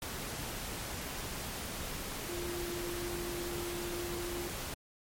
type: tone in noise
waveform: sine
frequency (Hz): 348.7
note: F4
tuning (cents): -3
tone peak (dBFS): -38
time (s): 2.29-4.48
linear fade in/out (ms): 2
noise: pink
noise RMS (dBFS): -40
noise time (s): 0.02-4.74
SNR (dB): -1
effects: MP3 64 kbps